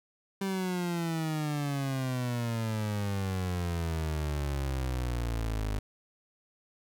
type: exponential sweep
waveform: 30% pulse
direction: down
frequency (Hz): 196 to 51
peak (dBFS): -27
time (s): 0.41-5.79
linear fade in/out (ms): 5
effects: none